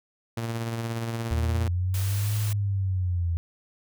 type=tone with tremolo; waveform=sawtooth; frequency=115.2 Hz; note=A#2; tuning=20 cents flat; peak=-23 dBFS; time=0.37-1.68 s; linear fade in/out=5 ms; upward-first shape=sine; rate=17 Hz; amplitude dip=35%
type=linear two-way sweep; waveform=sine; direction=up then down; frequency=76.2 to 106.6 to 83.2 Hz; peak=-23 dBFS; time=1.31-3.37 s; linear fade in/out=0 ms; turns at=2.38 s
type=noise; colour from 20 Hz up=white; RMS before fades=-37 dBFS; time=1.94-2.53 s; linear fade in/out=2 ms
effects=none